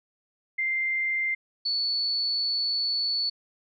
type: tone pair in turn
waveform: sine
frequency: 2093 / 4443 Hz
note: C7 / C#8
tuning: 0 / +3 cents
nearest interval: octave + minor second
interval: 1303 cents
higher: second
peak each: -24 dBFS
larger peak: neither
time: 0.58-1.35 / 1.65-3.3 s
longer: second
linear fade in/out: 10 ms
effects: none